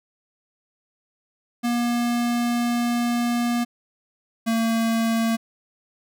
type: tone pair in turn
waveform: square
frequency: 238.8 / 227.1 Hz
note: A#3 / A#3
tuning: +42 / -45 cents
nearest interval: minor second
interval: 87 cents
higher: first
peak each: -21 / -20 dBFS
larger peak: second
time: 1.63-3.65 / 4.46-5.37 s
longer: first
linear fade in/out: 20 ms
effects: none